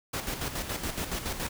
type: noise with tremolo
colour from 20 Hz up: pink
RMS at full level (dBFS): -32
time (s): 0.13-1.49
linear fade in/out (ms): 10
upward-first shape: square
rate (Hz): 7.1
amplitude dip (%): 55
effects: none